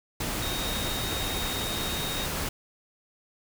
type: tone in noise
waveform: sine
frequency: 3729 Hz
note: A#7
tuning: in tune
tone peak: -34 dBFS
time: 0.42-2.26 s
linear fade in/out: 5 ms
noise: pink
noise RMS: -31 dBFS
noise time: 0.2-2.49 s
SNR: -6 dB
effects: none